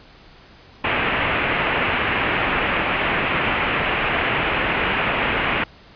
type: low-pass noise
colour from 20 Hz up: white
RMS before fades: -21 dBFS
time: 0.84-5.64 s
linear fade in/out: 5 ms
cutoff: 2800 Hz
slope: 48 dB/octave
effects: pink hiss -47 dBFS RMS until 5.95 s + resampled to 11025 Hz